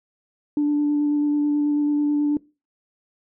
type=tone with vibrato; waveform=sine; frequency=293.7 Hz; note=D4; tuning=in tune; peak=-16 dBFS; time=0.57-2.37 s; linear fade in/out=2 ms; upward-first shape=square; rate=9.2 Hz; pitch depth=8 cents each way; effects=noise-tail reverb RT60 0.3 s tail -23 dB re dry + tanh soft clip ceiling -14 dBFS